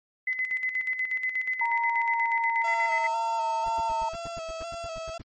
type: tone with tremolo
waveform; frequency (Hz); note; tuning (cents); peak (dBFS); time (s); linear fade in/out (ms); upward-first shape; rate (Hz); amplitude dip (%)
sine; 2029; B6; +46; -24; 0.27-3.07; 5; square; 8.3; 60
type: tone with pitch glide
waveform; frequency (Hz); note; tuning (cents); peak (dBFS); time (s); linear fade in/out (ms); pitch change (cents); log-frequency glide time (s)
sine; 932.3 to 906.8; A#5 to A#5; 0 to -48; -25; 1.61-4.09; 5; -48; 1.9-3.56
type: tone with vibrato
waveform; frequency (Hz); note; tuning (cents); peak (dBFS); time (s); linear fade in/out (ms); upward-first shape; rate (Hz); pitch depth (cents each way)
35% pulse; 664; E5; +12; -32; 2.64-5.18; 5; square; 2; 33
type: noise bursts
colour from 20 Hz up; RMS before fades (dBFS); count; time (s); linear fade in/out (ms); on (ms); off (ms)
brown; -40; 14; 3.66-5.219; 2; 25; 93
effects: MP3 32 kbps